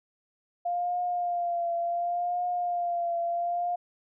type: tone with vibrato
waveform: sine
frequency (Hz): 698.5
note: F5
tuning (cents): 0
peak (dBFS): -26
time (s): 0.65-3.76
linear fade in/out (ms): 10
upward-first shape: triangle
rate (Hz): 0.69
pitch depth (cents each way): 41
effects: none